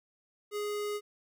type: tone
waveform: square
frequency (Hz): 415.3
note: G#4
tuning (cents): 0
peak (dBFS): -33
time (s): 0.51-1.01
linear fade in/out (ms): 50
effects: 12-bit